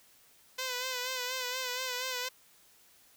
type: tone with vibrato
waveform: 5% pulse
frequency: 506 Hz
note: B4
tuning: 42 cents sharp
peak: -22 dBFS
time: 0.58-2.29 s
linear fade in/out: 10 ms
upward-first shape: sine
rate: 4.2 Hz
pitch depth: 48 cents each way
effects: white hiss -62 dBFS RMS until 3.16 s